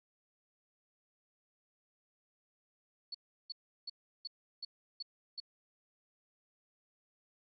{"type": "tone bursts", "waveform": "sine", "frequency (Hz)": 4425, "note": "C#8", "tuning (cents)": -4, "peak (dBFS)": -39, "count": 7, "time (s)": [3.12, 5.402], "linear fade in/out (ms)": 5, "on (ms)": 26, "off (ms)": 350, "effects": []}